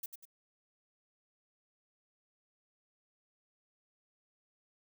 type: noise with echo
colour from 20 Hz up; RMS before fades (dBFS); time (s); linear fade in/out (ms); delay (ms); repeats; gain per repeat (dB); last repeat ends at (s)
violet; -40; 0.03-0.06; 5; 97; 2; -7; 0.254
effects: none